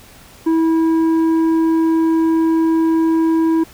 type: tone with tanh clipping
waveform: triangle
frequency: 325.1 Hz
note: E4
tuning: 24 cents flat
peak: -13 dBFS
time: 0.46-3.64 s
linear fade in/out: 10 ms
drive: 11 dB
effects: pink hiss -43 dBFS RMS until 3.73 s